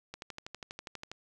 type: click train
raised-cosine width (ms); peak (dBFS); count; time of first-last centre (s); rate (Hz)
0.2; -24; 13; 0.14-1.116; 12.3
effects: none